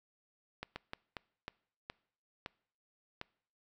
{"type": "slowing click train", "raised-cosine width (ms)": 0.3, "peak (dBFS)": -24, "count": 8, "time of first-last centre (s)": [0.63, 3.214], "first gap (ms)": 130, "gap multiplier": 1.34, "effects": ["noise-tail reverb RT60 0.6 s tail -24 dB re dry"]}